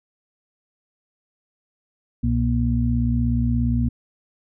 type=tone cluster; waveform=sine; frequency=63.5 / 120.4 / 238.5 Hz; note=B1 / B2 / A#3; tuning=+49 / -44 / +40 cents; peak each=-22 dBFS; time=2.23-3.89 s; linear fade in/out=10 ms; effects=none